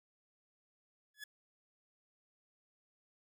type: tone with exponential growth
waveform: sawtooth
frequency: 1702 Hz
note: G#6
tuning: 42 cents sharp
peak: -38 dBFS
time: 1.14-1.24 s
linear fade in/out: 5 ms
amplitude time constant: 21 ms
effects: none